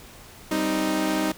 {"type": "chord", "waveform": "sawtooth", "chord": "C minor", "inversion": "second", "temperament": "equal", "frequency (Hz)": [196, 261.6, 311.1], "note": ["G3", "C4", "Eb4"], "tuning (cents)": [0, 0, 0], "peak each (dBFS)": [-25, -26, -20], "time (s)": [0.51, 1.32], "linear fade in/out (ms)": 5, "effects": ["pink hiss -46 dBFS RMS until 1.37 s"]}